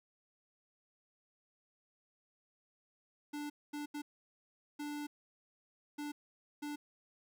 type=tone bursts at uneven times; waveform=square; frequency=293.9 Hz; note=D4; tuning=1 cent sharp; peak=-40 dBFS; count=6; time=3.33-3.5 / 3.73-3.86 / 3.94-4.02 / 4.79-5.07 / 5.98-6.12 / 6.62-6.76 s; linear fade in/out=10 ms; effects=none